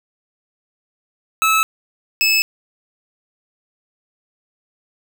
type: tone pair in turn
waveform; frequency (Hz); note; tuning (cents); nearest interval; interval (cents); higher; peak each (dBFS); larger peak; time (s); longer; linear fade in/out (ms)
25% pulse; 1302 / 2604; E6 / E7; -22 / -22; octave; 1200; second; -9; neither; 1.42-1.63 / 2.21-2.42; neither; 0
effects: none